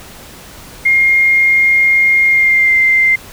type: tone with pitch glide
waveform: sine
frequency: 2129 to 2089 Hz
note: C7 to C7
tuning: +30 to -3 cents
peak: -7 dBFS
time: 0.85-3.16 s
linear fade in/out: 10 ms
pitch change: -33 cents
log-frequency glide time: 2.28-2.75 s
effects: pink hiss -35 dBFS RMS until 3.32 s